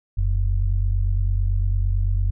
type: tone pair together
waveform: sine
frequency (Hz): 43.58 / 92.5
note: F1 / F#2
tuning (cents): -3 / 0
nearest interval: octave + minor second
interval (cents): 1303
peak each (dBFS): -19 / -22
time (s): 0.17-2.31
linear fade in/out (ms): 10
effects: none